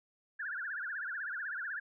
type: tone with vibrato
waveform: sine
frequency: 1568 Hz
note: G6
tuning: in tune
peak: -36 dBFS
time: 0.39-1.8 s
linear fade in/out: 10 ms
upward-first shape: triangle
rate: 16 Hz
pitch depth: 240 cents each way
effects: none